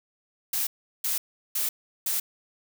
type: noise bursts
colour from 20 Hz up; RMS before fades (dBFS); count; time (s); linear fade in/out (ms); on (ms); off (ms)
blue; -27; 4; 0.53-2.2; 5; 140; 370
effects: none